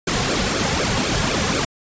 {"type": "noise with flanger", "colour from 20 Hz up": "pink", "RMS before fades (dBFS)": -20, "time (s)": [0.07, 1.65], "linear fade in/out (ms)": 5, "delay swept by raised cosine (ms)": [1, 3.3], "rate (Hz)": 4, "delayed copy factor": -0.8, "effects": ["resampled to 16000 Hz"]}